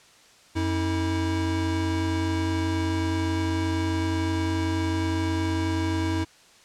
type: tone pair together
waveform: square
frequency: 90.44 / 322.3 Hz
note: F#2 / E4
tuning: -39 / -39 cents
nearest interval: octave + minor seventh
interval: 2200 cents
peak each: -27 dBFS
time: 0.55-6.25 s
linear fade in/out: 20 ms
effects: white hiss -54 dBFS RMS until 6.64 s + low-pass 7000 Hz 12 dB/octave